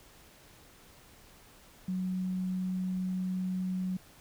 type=tone; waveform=sine; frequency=185 Hz; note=F#3; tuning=in tune; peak=-30 dBFS; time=1.88-3.97 s; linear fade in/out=5 ms; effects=pink hiss -57 dBFS RMS until 4.2 s